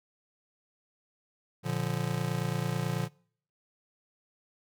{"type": "chord", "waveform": "square", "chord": "Bb major", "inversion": "none", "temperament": "just", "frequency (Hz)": [116.54, 145.68, 174.81], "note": ["Bb2", "D3", "F3"], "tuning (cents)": [0, -14, 2], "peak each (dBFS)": [-35, -33, -35], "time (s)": [1.63, 3.09], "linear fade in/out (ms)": 50, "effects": ["noise-tail reverb RT60 0.6 s tail -26 dB re dry"]}